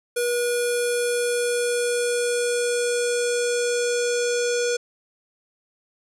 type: tone with low-pass filter sweep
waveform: square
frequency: 482.6 Hz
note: B4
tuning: 40 cents flat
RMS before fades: -23 dBFS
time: 0.16-4.77 s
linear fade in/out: 10 ms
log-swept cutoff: 11000 to 6900 Hz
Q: 3.4
effects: none